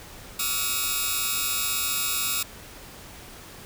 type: tone cluster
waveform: 5% pulse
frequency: 1142 / 1295 / 1404 / 2532 / 3749 Hz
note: D6 / E6 / F6 / D#7 / A#7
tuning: -49 / -31 / +9 / +30 / +9 cents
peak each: -21 dBFS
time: 0.39-2.43 s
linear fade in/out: 5 ms
effects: pink hiss -44 dBFS RMS until 3.65 s